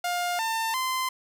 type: tone with pitch steps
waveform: sawtooth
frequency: 707 / 898 / 1035 Hz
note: F5 / A5 / C6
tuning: +21 / +35 / -19 cents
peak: -22 dBFS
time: 0.04-1.09 s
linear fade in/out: 5 ms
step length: 350 ms
effects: none